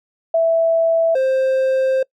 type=tone pair in turn; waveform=sine / triangle; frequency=659 / 526.5 Hz; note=E5 / C5; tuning=-1 / +11 cents; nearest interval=major third; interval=388 cents; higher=first; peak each=-12 dBFS; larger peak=neither; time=0.34-1.15 / 1.15-2.03 s; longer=second; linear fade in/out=5 ms; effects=noise-tail reverb RT60 0.1 s tail -25 dB re dry